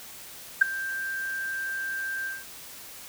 sine tone with ADSR envelope, 1577 Hz, G6, 10 cents sharp, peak -10 dBFS, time 0.61-2.45 s, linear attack 10 ms, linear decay 9 ms, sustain -19 dB, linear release 190 ms, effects white hiss -44 dBFS RMS until 3.08 s

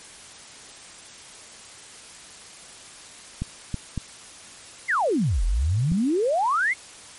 clicks, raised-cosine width 5 ms, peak -14 dBFS, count 4, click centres 3.42 / 3.743 / 3.977 / 5.919 s
sine exponential two-way sweep, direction down then up, 2217 to 39.01 to 2217 Hz, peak -19 dBFS, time 4.88-6.74 s, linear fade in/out 20 ms, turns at 5.44 s
effects white hiss -44 dBFS RMS until 7.18 s + MP3 48 kbps

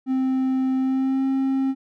triangle tone with pitch glide, 261.6 to 267.4 Hz, C4 to C4, 0 to +38 cents, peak -17 dBFS, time 0.06-1.75 s, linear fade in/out 50 ms, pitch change +38 cents, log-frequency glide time 0.77-1.25 s, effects none

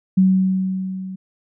sine tone with level ramp, 188.3 Hz, F#3, 31 cents sharp, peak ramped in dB -9 to -28 dBFS, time 0.17-1.16 s, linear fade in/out 10 ms, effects none

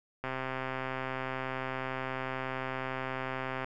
click train, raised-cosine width 0.5 ms, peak -20 dBFS, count 447, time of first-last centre 0.24-3.645 s, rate 131 Hz, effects none

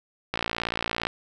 click train, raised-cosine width 0.3 ms, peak -10 dBFS, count 43, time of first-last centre 0.34-1.069 s, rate 57.6 Hz, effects none

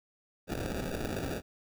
white noise with sample-and-hold, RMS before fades -35 dBFS, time 0.47-1.42 s, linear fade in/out 50 ms, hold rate 1050 Hz, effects none

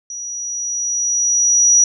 sine tone with level ramp, 5820 Hz, F#8, 29 cents flat, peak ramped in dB -26 to -7 dBFS, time 0.1-1.84 s, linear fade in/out 2 ms, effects none

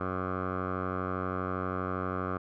10% pulse tone with low-pass filter, 92.5 Hz, F#2, in tune, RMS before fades -33 dBFS, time 0-2.38 s, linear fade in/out 10 ms, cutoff 1200 Hz, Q 4.6, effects none

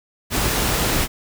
pink noise, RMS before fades -20 dBFS, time 0.3-1.08 s, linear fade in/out 50 ms, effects none

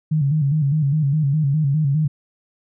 sine tone with vibrato, 146.83 Hz, D3, in tune, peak -15 dBFS, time 0.11-2.08 s, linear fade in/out 10 ms, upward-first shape square, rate 4.9 Hz, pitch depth 98 cents each way, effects none

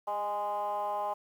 sine tone with frequency modulation, 825 Hz, G#5, 12 cents flat, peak -29 dBFS, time 0.07-1.14 s, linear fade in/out 10 ms, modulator 209 Hz, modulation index 1.1, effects tanh soft clip ceiling -26 dBFS + 10-bit

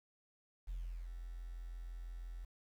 sine tone with ADSR envelope, 42.97 Hz, F1, 27 cents flat, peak -37 dBFS, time 0.67-2.45 s, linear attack 22 ms, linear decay 380 ms, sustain -6 dB, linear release 8 ms, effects tanh soft clip ceiling -37 dBFS + 11-bit

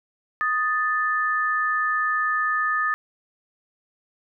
sine tone pair together, 1244.5 / 1760 Hz, D#6 / A6, 0 / 0 cents, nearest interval tritone, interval 600 cents, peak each -23 dBFS, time 0.41-2.94 s, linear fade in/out 0 ms, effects none

